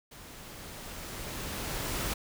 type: noise with level ramp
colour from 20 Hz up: pink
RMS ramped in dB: -49 to -32 dBFS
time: 0.11-2.14 s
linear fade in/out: 10 ms
effects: none